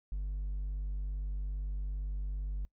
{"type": "tone with hard clipping", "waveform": "sine", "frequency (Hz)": 48.8, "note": "G1", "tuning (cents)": -7, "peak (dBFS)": -34, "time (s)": [0.12, 2.65], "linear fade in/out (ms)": 0, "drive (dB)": 2, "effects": ["noise-tail reverb RT60 0.1 s tail -22 dB re dry"]}